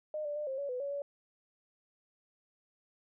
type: tone with pitch steps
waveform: sine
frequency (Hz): 611 / 586 / 599 / 532 / 565 / 500 / 563 / 568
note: D#5 / D5 / D5 / C5 / C#5 / B4 / C#5 / C#5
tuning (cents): -32 / -4 / +34 / +29 / +33 / +21 / +27 / +42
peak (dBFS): -34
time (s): 0.14-1.02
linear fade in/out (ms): 2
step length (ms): 110
effects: none